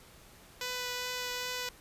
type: tone with vibrato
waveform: 5% pulse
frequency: 496.8 Hz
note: B4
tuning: 10 cents sharp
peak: -23 dBFS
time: 0.61-1.69 s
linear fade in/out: 2 ms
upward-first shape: triangle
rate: 2.5 Hz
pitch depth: 11 cents each way
effects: pink hiss -56 dBFS RMS until 1.8 s + resampled to 32000 Hz